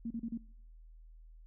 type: tone bursts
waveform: sine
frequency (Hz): 230.3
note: A#3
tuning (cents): -21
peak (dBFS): -35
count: 4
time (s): 0.05-0.376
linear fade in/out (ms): 5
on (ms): 56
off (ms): 34
effects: noise-tail reverb RT60 0.7 s tail -24 dB re dry + added 40 Hz sine -52 dBFS peak until 1.46 s